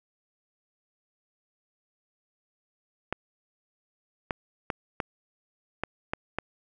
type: clicks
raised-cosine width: 0.5 ms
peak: -13 dBFS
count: 7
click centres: 3.126 / 4.308 / 4.702 / 5.002 / 5.836 / 6.135 / 6.386 s
effects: none